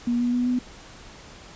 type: tone with pitch steps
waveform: sine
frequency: 239.6 / 242.7 / 245.8 / 248.9 Hz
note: A#3 / B3 / B3 / B3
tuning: +48 / -30 / -8 / +14 cents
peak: -20 dBFS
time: 0.07-0.59 s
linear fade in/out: 5 ms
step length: 130 ms
effects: pink hiss -45 dBFS RMS until 1.55 s + resampled to 16000 Hz